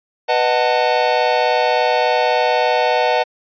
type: chord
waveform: square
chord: B dominant seventh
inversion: none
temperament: just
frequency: 493.9 / 617.4 / 740.8 / 889 Hz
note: B4 / D#5 / F#5 / A5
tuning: 0 / -14 / +2 / +18 cents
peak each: -20 dBFS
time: 0.28-3.24 s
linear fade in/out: 20 ms
effects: resampled to 11025 Hz